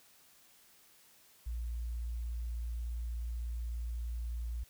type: tone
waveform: sine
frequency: 58.27 Hz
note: A#1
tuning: in tune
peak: -35 dBFS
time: 1.46-4.64 s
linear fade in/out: 10 ms
effects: white hiss -63 dBFS RMS until 4.69 s